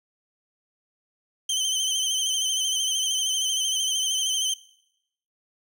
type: tone with vibrato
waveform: 25% pulse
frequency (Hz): 3098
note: G7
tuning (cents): -21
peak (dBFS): -19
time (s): 1.49-4.54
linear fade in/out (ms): 5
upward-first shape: sine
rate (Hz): 13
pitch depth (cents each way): 50
effects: noise-tail reverb RT60 0.8 s tail -20 dB re dry